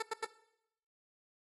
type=tone bursts; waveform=15% pulse; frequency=444.2 Hz; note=A4; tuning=16 cents sharp; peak=-27 dBFS; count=3; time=0-0.248 s; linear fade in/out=5 ms; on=24 ms; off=88 ms; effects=noise-tail reverb RT60 0.8 s tail -17 dB re dry + AAC 32 kbps